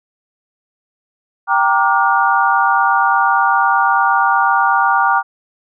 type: chord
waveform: sine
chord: G minor seventh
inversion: none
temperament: equal with one note detuned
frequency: 784 / 932.3 / 1174.7 / 1429.6 Hz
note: G5 / Bb5 / D6 / F6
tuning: 0 / 0 / 0 / +40 cents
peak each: -16 dBFS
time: 1.47-5.23 s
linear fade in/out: 50 ms
effects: none